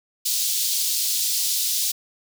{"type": "high-pass noise", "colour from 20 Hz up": "pink", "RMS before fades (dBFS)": -23, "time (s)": [0.25, 1.92], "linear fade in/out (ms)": 10, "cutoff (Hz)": 3900, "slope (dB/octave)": 24, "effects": []}